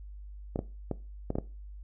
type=clicks; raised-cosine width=2 ms; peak=-17 dBFS; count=6; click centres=0.559 / 0.591 / 0.913 / 1.304 / 1.355 / 1.385 s; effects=noise-tail reverb RT60 0.3 s tail -18 dB re dry + added 50 Hz sine -42 dBFS peak until 1.83 s